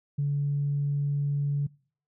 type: tone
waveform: sine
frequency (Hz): 143.1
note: D3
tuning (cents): -45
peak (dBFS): -23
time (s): 0.18-1.67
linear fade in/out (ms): 10
effects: noise-tail reverb RT60 0.5 s tail -25 dB re dry + tanh soft clip ceiling -19 dBFS